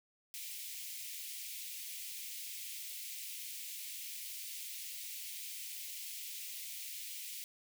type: high-pass noise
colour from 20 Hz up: white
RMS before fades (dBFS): -45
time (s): 0.34-7.44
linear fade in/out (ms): 0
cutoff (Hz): 2100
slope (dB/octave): 48
effects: none